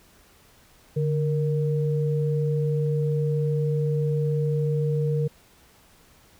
sine tone pair together, 146.83 / 466.9 Hz, D3 / A#4, 0 / +3 cents, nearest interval octave + minor sixth, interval 2003 cents, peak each -22 / -27 dBFS, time 0.96-5.28 s, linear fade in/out 10 ms, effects pink hiss -56 dBFS RMS until 6.39 s

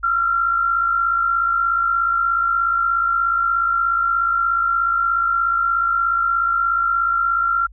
sine tone pair together, 1318.5 / 1375.3 Hz, E6 / F6, 0 / -27 cents, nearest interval minor second, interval 73 cents, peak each -25 / -16 dBFS, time 0.03-7.67 s, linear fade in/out 10 ms, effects added 50 Hz sine -40 dBFS peak until 7.72 s

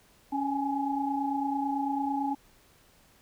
sine tone cluster, 277.9 / 815 / 844 Hz, C#4 / G#5 / G#5, +4 / -33 / +28 cents, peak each -30 / -35 / -31 dBFS, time 0.32-2.35 s, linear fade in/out 10 ms, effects pink hiss -61 dBFS RMS until 3.21 s

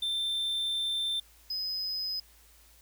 triangle tone pair in turn, 3565 / 5042 Hz, A7 / D#8, +22 / +22 cents, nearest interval tritone, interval 600 cents, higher second, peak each -27 / -30 dBFS, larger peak first, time 0.02-1.2 / 1.5-2.2 s, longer first, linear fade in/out 5 ms, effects added 56 Hz sine -60 dBFS peak until 2.81 s + white hiss -60 dBFS RMS until 2.81 s

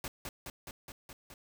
pink noise with echo, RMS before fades -39 dBFS, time 0.04-0.08 s, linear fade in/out 2 ms, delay 210 ms, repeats 6, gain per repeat -2 dB, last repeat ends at 1.34 s, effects none

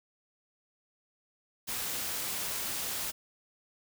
white noise, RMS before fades -35 dBFS, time 1.67-3.12 s, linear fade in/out 20 ms, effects none

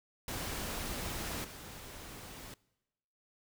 pink noise with level steps, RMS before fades -39 / -48 dBFS, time 0.28-2.54 s, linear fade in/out 2 ms, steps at 1.44 s, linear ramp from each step 5 ms, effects noise-tail reverb RT60 1.0 s tail -23 dB re dry

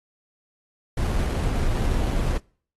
brown noise with sample-and-hold, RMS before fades -23 dBFS, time 0.97-2.38 s, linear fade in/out 5 ms, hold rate 3675 Hz, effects noise-tail reverb RT60 0.5 s tail -26 dB re dry + AAC 32 kbps

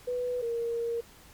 sine tone pair in turn, 493.9 / 466.7 Hz, B4 / A#4, 0 / +2 cents, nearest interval minor second, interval 98 cents, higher first, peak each -28 dBFS, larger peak neither, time 0.07-0.42 / 0.42-1.01 s, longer second, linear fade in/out 10 ms, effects pink hiss -54 dBFS RMS until 1.33 s + MP3 96 kbps

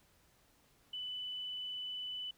sine tone, 2992 Hz, F#7, 19 cents sharp, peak -39 dBFS, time 0.93-2.31 s, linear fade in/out 5 ms, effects pink hiss -69 dBFS RMS until 2.37 s

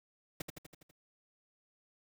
pink noise with echo, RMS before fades -39 dBFS, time 0.4-0.42 s, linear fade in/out 5 ms, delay 82 ms, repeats 6, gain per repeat -4 dB, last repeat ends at 0.912 s, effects none

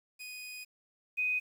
sawtooth / sine tone pair in turn, 2489 / 2499 Hz, D#7 / D#7, 0 / +7 cents, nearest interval unison, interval 7 cents, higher second, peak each -39 / -28 dBFS, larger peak second, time 0.19-0.65 / 1.17-1.4 s, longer first, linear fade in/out 20 ms, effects 10-bit

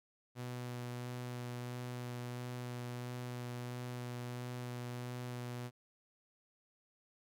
sawtooth tone with vibrato, 122.9 Hz, B2, 8 cents flat, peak -37 dBFS, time 0.35-5.71 s, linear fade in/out 50 ms, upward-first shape sine, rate 1.5 Hz, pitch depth 11 cents each way, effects none

